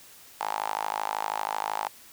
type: tone with high-pass filter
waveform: sawtooth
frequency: 52.8 Hz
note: G#1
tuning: 29 cents sharp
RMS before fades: -31 dBFS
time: 0.4-1.88 s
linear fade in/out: 10 ms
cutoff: 860 Hz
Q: 6.6
effects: white hiss -51 dBFS RMS until 2.12 s